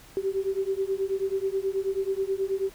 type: beating tone pair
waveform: sine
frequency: 382.8 / 392.1 Hz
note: G4 / G4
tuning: -41 / 0 cents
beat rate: 9.3 Hz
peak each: -28 / -28 dBFS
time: 0.17-2.7 s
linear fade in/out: 0 ms
effects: pink hiss -51 dBFS RMS until 2.74 s

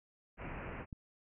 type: low-pass noise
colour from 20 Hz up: pink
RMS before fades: -44 dBFS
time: 0.37-0.86 s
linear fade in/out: 50 ms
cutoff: 2700 Hz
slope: 96 dB/octave
type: click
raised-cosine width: 5 ms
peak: -32 dBFS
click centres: 0.928 s
effects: none

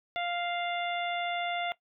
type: harmonic tone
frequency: 698.5 Hz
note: F5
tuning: in tune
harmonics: 1 / 2 / 3 / 4 / 5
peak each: -32 / -40 / -37 / -41 / -40 dBFS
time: 0.16-1.72 s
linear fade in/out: 0 ms
effects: noise-tail reverb RT60 0.1 s tail -17 dB re dry

